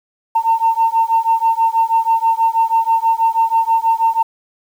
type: beating tone pair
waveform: sine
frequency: 903 / 909.2 Hz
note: A5 / A#5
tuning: +45 / -43 cents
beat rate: 6.2 Hz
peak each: -14 dBFS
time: 0.35-4.23 s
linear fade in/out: 10 ms
effects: tanh soft clip ceiling -5 dBFS + 7-bit